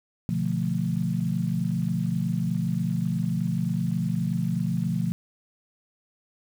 sine chord, B half-diminished seventh, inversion none, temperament equal, 123.47 / 146.83 / 174.61 / 220 Hz, B2 / D3 / F3 / A3, 0 / 0 / 0 / 0 cents, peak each -30 / -31 / -26 / -31 dBFS, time 0.29-5.12 s, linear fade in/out 0 ms, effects 8-bit

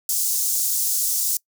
pink high-pass noise, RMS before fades -22 dBFS, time 0.09-1.37 s, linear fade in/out 2 ms, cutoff 6200 Hz, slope 24 dB/octave, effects noise-tail reverb RT60 0.1 s tail -24 dB re dry

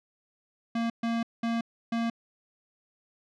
square tone bursts at uneven times, 231 Hz, A#3, 16 cents flat, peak -27 dBFS, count 4, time 0.75-0.9 / 1.03-1.23 / 1.43-1.61 / 1.92-2.1 s, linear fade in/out 5 ms, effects low-pass 4000 Hz 12 dB/octave

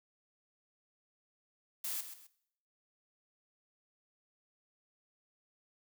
blue noise with echo, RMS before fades -38 dBFS, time 1.84-2.01 s, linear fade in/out 5 ms, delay 130 ms, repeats 2, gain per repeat -10 dB, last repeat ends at 2.27 s, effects noise-tail reverb RT60 0.7 s tail -18 dB re dry

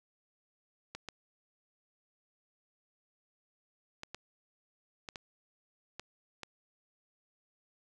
clicks, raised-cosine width 0.2 ms, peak -24 dBFS, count 8, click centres 0.95 / 1.087 / 4.034 / 4.146 / 5.088 / 5.158 / 5.996 / 6.433 s, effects none

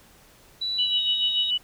sine tone with pitch glide, 3947 to 3788 Hz, B7 to A#7, -2 to +27 cents, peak -25 dBFS, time 0.61-1.51 s, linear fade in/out 10 ms, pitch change -71 cents, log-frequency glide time 0.84-1 s
sine tone with tremolo, 2960 Hz, F#7, in tune, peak -20 dBFS, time 0.78-1.58 s, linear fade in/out 10 ms, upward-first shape sine, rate 6.9 Hz, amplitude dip 65%
effects pink hiss -54 dBFS RMS until 1.63 s

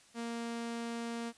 sawtooth tone, 233.1 Hz, A#3, in tune, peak -33 dBFS, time 0.14-1.33 s, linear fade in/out 50 ms, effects white hiss -62 dBFS RMS until 1.37 s + resampled to 22050 Hz

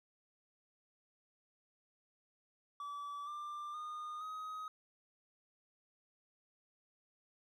triangle tone with pitch steps, 1152 / 1187.1 / 1223.3 / 1260.6 Hz, D6 / D6 / D#6 / D#6, -34 / +18 / -30 / +22 cents, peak -40 dBFS, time 2.8-4.68 s, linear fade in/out 2 ms, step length 470 ms, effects none

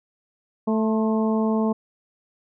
harmonic tone with a mistuned harmonic, 220 Hz, A3, in tune, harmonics 1 / 2 / 3 / 4 / 5, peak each -20 / -26 / -30 / -32 / -34 dBFS, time 0.67-1.73 s, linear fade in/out 10 ms, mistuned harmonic 5, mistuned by -42 cents, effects none

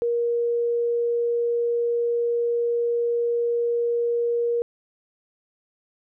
sine tone, 472.5 Hz, A#4, 23 cents sharp, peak -20 dBFS, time 0.02-4.62 s, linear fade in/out 0 ms, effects none

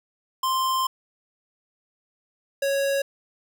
square tone pair in turn, 1046.5 / 553.4 Hz, C6 / C#5, 0 / -3 cents, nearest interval major seventh, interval 1103 cents, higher first, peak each -22 dBFS, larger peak neither, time 0.43-0.87 / 2.62-3.02 s, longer first, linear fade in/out 5 ms, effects none

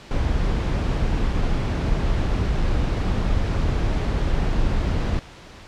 brown noise with dropouts, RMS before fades -21 dBFS, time 0.11-5.19 s, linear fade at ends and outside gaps 0 ms, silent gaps 1.326-1.331 / 2.62-2.625 s, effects pink hiss -43 dBFS RMS until 5.67 s + low-pass 5000 Hz 12 dB/octave

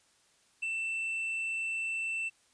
triangle tone with ADSR envelope, 2671 Hz, E7, 22 cents sharp, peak -27 dBFS, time 0.62-2.3 s, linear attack 14 ms, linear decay 3 ms, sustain -3 dB, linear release 24 ms, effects white hiss -67 dBFS RMS until 2.53 s + resampled to 22050 Hz

